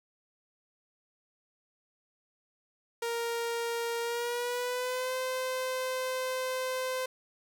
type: tone with pitch glide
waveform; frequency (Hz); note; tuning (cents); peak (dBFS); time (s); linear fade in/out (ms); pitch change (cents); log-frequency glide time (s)
sawtooth; 466.7 to 514.9; A#4 to C5; +2 to -28; -27; 3.02-7.06; 5; +170; 4.01-5.14
effects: none